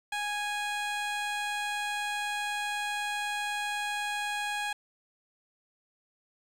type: tone with low-pass filter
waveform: 15% pulse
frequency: 828 Hz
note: G#5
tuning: 5 cents flat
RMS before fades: -33 dBFS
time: 0.12-4.73 s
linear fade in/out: 5 ms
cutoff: 10000 Hz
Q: 0.6
effects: 9-bit